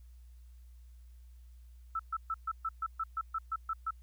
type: tone bursts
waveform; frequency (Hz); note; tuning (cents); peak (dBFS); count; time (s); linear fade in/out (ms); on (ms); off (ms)
sine; 1318.5; E6; 0; -31; 12; 1.95-3.908; 5; 44; 130
effects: added 60 Hz sine -51 dBFS peak until 4.02 s + white hiss -74 dBFS RMS until 4.02 s